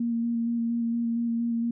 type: tone with vibrato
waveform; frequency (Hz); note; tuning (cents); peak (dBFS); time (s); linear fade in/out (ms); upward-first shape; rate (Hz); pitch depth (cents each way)
sine; 233.1; A#3; 0; -24; 0-1.71; 5; square; 4.3; 13
effects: none